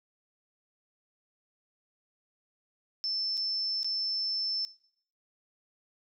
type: tone with dropouts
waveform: sine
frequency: 5300 Hz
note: E8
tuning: 9 cents sharp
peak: -29 dBFS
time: 3.04-4.65 s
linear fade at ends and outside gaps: 0 ms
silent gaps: 3.371-3.376 / 3.831-3.845 s
effects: noise-tail reverb RT60 0.7 s tail -21 dB re dry